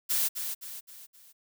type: noise with echo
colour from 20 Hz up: blue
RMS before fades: -27 dBFS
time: 0.09-0.29 s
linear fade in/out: 20 ms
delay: 260 ms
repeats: 4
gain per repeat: -7 dB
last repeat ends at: 1.33 s
effects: none